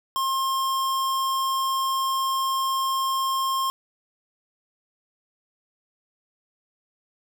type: tone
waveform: square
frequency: 1066 Hz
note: C6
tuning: 32 cents sharp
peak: -23 dBFS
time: 0.16-3.7 s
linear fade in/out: 0 ms
effects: none